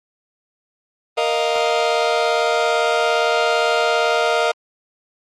sawtooth chord, Bb suspended fourth, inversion none, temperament just, 466.2 / 621.6 / 699.2 Hz, Bb4 / Eb5 / F5, 0 / -2 / +2 cents, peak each -16 dBFS, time 1.17-4.52 s, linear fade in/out 10 ms, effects low-pass 5000 Hz 12 dB/octave + Opus 24 kbps

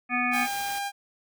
harmonic tone, 246.3 Hz, B3, 5 cents flat, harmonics 1 / 3 / 5 / 7 / 9 / 10, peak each -30 / -31 / -31 / -32 / -30 / -29 dBFS, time 0.09-0.48 s, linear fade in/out 50 ms
sawtooth tone, 802 Hz, G5, 39 cents sharp, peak -25 dBFS, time 0.31-0.92 s, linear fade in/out 50 ms
white noise, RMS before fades -39 dBFS, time 0.33-0.79 s, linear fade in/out 5 ms
effects none

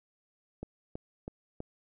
click train, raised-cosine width 2 ms, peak -25 dBFS, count 4, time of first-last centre 0.63-1.604 s, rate 3.08 Hz, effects none

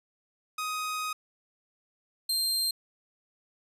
sawtooth tone pair in turn, 1253 / 4173 Hz, D#6 / C8, +12 / -5 cents, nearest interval octave + major sixth, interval 2083 cents, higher second, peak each -27 / -23 dBFS, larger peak second, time 0.58-1.13 / 2.29-2.71 s, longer first, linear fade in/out 5 ms, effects resampled to 32000 Hz

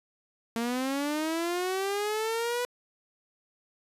sawtooth linear sweep, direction up, 227 to 493.9 Hz, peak -24 dBFS, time 0.56-2.65 s, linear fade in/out 0 ms, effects resampled to 32000 Hz

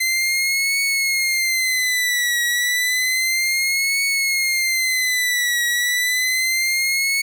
sawtooth tone with vibrato, 2062 Hz, C7, 26 cents flat, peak -14 dBFS, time 0-7.22 s, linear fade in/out 10 ms, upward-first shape triangle, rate 0.31 Hz, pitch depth 130 cents each way, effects none

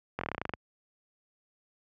slowing click train, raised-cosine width 0.5 ms, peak -17 dBFS, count 12, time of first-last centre 0.19-0.537 s, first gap 22 ms, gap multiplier 1.07, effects high-pass 60 Hz 12 dB/octave

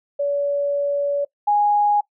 sine tone pair in turn, 570 / 826.9 Hz, C#5 / G#5, +48 / -8 cents, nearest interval tritone, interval 644 cents, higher second, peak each -18 / -14 dBFS, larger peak second, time 0.19-1.25 / 1.47-2.01 s, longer first, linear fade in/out 10 ms, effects noise-tail reverb RT60 0.1 s tail -21 dB re dry

